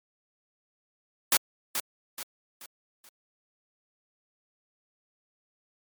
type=noise with echo; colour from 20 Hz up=white; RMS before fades=-21 dBFS; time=1.32-1.37 s; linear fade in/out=2 ms; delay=430 ms; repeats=4; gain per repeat=-8 dB; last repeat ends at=3.09 s; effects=high-pass 200 Hz 12 dB/octave + MP3 96 kbps